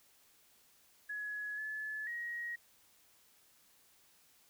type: tone with pitch steps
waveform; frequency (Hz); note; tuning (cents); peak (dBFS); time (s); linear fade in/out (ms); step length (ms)
sine; 1687 / 1723 / 1892; G#6 / A6 / A#6; +27 / -37 / +25; -38; 1.09-2.56; 10; 490
effects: white hiss -67 dBFS RMS until 4.49 s